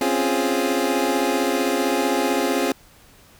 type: chord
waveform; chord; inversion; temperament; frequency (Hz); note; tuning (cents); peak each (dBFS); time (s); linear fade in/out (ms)
25% pulse; Db major seventh; third; equal; 261.6 / 277.2 / 349.2 / 415.3; C4 / Db4 / F4 / Ab4; 0 / 0 / 0 / 0; -21; 0.01-2.72; 2
effects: pink hiss -51 dBFS RMS until 3.39 s